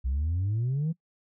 sine exponential sweep, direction up, 61.5 to 168 Hz, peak -23 dBFS, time 0.04-0.93 s, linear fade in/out 20 ms, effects noise-tail reverb RT60 0.1 s tail -24 dB re dry + tanh soft clip ceiling -23 dBFS

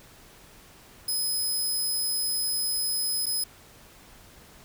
15% pulse tone with dropouts, 5070 Hz, D#8, 32 cents sharp, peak -20 dBFS, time 1.08-3.44 s, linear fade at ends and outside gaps 5 ms, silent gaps 3.259-3.265 s, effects pink hiss -52 dBFS RMS until 4.64 s

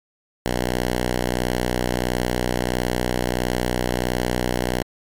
5% pulse tone, 61.5 Hz, B1, 7 cents flat, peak -9 dBFS, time 0.46-4.82 s, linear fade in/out 0 ms, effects MP3 96 kbps

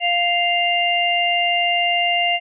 harmonic tone, 698.5 Hz, F5, in tune, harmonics 1 / 3 / 4, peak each -20 / -22 / -19 dBFS, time 0-2.4 s, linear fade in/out 50 ms, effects none

